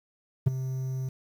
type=tone with ADSR envelope; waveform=triangle; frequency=130.81 Hz; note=C3; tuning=in tune; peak=-13 dBFS; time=0.46-1.09 s; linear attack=13 ms; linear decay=15 ms; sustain=-14 dB; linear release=5 ms; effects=9-bit